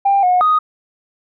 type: tone with pitch steps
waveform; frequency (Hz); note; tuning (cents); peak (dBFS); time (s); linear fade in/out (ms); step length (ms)
sine; 794 / 725 / 1246; G5 / F#5 / D#6; +22 / -35 / +2; -9; 0.05-0.59; 10; 180
effects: tanh soft clip ceiling -6 dBFS